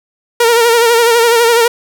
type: tone with vibrato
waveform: sawtooth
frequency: 466.4 Hz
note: A#4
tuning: 1 cent sharp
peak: -3 dBFS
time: 0.4-1.68 s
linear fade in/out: 5 ms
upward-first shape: sine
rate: 12 Hz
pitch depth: 52 cents each way
effects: none